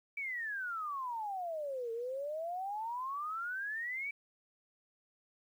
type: exponential two-way sweep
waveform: sine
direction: down then up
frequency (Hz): 2317 to 450 to 2317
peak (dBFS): -36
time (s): 0.17-4.11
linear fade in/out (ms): 5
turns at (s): 1.92
effects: 11-bit